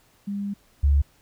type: tone pair in turn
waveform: sine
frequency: 201.2 / 70.94 Hz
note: G3 / C#2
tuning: +45 / +41 cents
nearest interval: octave + tritone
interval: 1804 cents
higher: first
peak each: -26 / -15 dBFS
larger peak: second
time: 0.27-0.54 / 0.83-1.02 s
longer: first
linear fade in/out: 10 ms
effects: pink hiss -60 dBFS RMS until 1.21 s